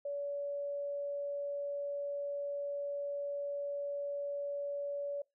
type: tone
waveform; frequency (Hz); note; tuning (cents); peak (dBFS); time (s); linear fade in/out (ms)
sine; 570; C#5; +48; -35; 0.05-5.22; 5
effects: noise-tail reverb RT60 0.2 s tail -24 dB re dry